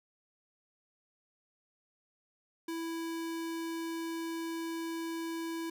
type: tone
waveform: square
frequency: 330 Hz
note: E4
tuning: 2 cents sharp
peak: -36 dBFS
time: 2.68-5.7 s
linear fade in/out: 5 ms
effects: none